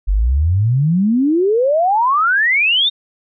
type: exponential sweep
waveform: sine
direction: up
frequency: 44.45 to 3729 Hz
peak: -11 dBFS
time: 0.07-2.9 s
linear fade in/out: 20 ms
effects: none